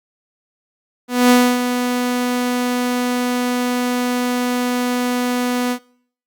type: tone with ADSR envelope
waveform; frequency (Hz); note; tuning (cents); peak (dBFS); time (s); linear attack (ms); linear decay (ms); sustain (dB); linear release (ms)
sawtooth; 246.9; B3; 0; -4; 1.08-5.79; 220; 280; -9; 74
effects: noise-tail reverb RT60 0.6 s tail -23 dB re dry + Opus 48 kbps